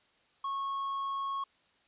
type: tone with tanh clipping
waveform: sine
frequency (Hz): 1098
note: C#6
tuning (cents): -17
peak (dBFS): -33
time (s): 0.44-1.44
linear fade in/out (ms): 5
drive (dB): 4
effects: white hiss -68 dBFS RMS until 1.87 s + resampled to 8000 Hz